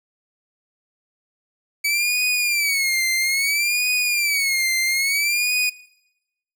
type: tone with vibrato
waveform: sawtooth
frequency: 2275 Hz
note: C#7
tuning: 44 cents sharp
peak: -15 dBFS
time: 1.84-5.7 s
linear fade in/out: 10 ms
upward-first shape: sine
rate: 0.6 Hz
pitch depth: 150 cents each way
effects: noise-tail reverb RT60 0.9 s tail -22 dB re dry